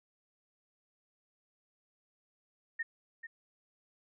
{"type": "tone with echo", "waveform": "sine", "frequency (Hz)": 1836, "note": "A#6", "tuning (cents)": -27, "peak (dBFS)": -32, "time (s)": [2.79, 2.83], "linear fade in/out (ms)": 10, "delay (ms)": 440, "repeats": 1, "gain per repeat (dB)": -10, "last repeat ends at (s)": 3.27, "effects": []}